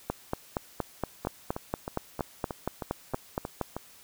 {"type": "two click trains", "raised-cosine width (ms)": 1, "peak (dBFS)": [-19, -14], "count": [9, 16], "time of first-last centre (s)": [[1.25, 3.766], [0.1, 3.613]], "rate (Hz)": [3.18, 4.27], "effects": ["white hiss -54 dBFS RMS until 4.03 s"]}